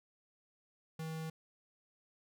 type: tone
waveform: square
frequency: 160 Hz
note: D#3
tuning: 49 cents sharp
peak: -40 dBFS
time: 0.99-1.3 s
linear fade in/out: 5 ms
effects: none